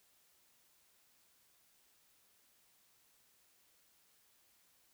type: silence
effects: white hiss -71 dBFS RMS until 4.93 s

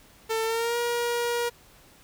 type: tone with pitch glide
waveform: sawtooth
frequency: 446.7 to 476 Hz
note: A4 to A#4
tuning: +26 to +36 cents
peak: -21 dBFS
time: 0.29-1.5 s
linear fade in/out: 20 ms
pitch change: +110 cents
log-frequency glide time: 0.44-0.77 s
effects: pink hiss -55 dBFS RMS until 2.03 s

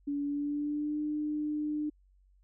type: tone with pitch glide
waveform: sine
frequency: 286.1 to 300.5 Hz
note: D4 to D4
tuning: -45 to +40 cents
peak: -30 dBFS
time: 0.07-1.9 s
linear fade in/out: 10 ms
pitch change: +85 cents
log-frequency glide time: 0.25-0.99 s
effects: added 47 Hz sine -61 dBFS peak until 2.43 s

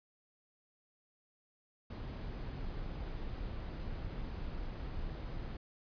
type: noise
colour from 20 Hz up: brown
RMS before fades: -41 dBFS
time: 1.9-5.57 s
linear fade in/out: 5 ms
effects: resampled to 11025 Hz

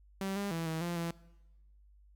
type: tone with pitch steps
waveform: sawtooth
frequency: 193.7 / 201 / 165.2 / 160.7 / 172.8 / 168.5 Hz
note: G3 / G3 / E3 / E3 / F3 / E3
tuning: -20 / +44 / +4 / -44 / -18 / +38 cents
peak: -30 dBFS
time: 0.21-1.11 s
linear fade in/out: 2 ms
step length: 150 ms
effects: noise-tail reverb RT60 1.0 s tail -21 dB re dry + added 50 Hz sine -58 dBFS peak until 2.15 s

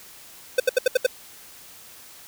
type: tone bursts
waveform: square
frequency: 510 Hz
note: C5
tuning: 44 cents flat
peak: -15 dBFS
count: 6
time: 0.58-1.065 s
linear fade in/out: 5 ms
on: 20 ms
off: 73 ms
effects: white hiss -46 dBFS RMS until 2.27 s

